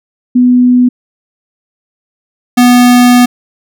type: tone pair in turn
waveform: sine / square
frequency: 248.1 / 245.7 Hz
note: B3 / B3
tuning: +8 / -9 cents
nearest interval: unison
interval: 17 cents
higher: first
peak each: -3 dBFS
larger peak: neither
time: 0.35-0.89 / 2.57-3.26 s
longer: second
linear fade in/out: 10 ms
effects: none